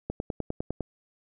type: click train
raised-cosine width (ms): 2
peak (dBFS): -17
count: 8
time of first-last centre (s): 0.1-0.807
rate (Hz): 9.9
effects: none